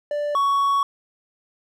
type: tone pair in turn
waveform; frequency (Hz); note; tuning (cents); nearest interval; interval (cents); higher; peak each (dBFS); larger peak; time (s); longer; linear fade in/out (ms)
triangle; 587.3 / 1116.7; D5 / C#6; 0 / +12; major seventh; 1112; second; -20 / -15; second; 0.11-0.35 / 0.35-0.83; second; 2
effects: none